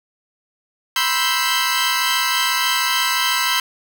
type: chord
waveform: 15% pulse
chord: C major seventh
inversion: third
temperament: equal with one note detuned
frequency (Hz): 980.4 / 1046.5 / 1318.5 / 1568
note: B5 / C6 / E6 / G6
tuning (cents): -13 / 0 / 0 / 0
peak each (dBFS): -16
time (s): 0.96-3.6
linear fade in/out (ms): 2
effects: none